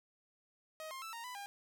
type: tone with pitch steps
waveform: sawtooth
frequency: 629 / 1061 / 1322 / 928 / 996 / 804 Hz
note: D#5 / C6 / E6 / A#5 / B5 / G5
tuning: +19 / +24 / +5 / -8 / +14 / +44 cents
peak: -40 dBFS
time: 0.8-1.46 s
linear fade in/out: 0 ms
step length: 110 ms
effects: none